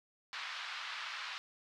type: band-pass noise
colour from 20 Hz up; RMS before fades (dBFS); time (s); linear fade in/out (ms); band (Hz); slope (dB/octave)
pink; -43; 0.33-1.38; 0; 1100 to 4400; 24
effects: none